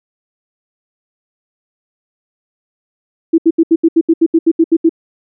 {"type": "tone bursts", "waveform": "sine", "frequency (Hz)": 328.6, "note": "E4", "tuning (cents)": -5, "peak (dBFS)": -5, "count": 13, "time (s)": [3.33, 4.894], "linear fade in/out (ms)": 10, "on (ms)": 52, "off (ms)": 74, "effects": []}